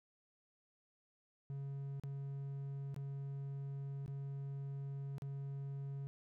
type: tone with dropouts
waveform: triangle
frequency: 138.59 Hz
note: C#3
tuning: in tune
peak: -39 dBFS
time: 1.5-6.07 s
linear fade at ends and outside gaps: 0 ms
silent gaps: 1.998-2.036 / 2.944-2.963 / 4.061-4.079 / 5.182-5.221 s
effects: none